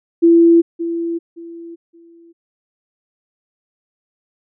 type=tone with echo; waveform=sine; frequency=336.2 Hz; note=E4; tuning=34 cents sharp; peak=-6 dBFS; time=0.22-0.62 s; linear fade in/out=20 ms; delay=570 ms; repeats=3; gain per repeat=-12 dB; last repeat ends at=2.33 s; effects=none